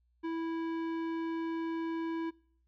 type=tone with tanh clipping; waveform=sine; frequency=328.7 Hz; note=E4; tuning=5 cents flat; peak=-35 dBFS; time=0.23-2.31 s; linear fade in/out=20 ms; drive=15 dB; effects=noise-tail reverb RT60 0.6 s tail -25 dB re dry + added 60 Hz sine -69 dBFS peak until 2.67 s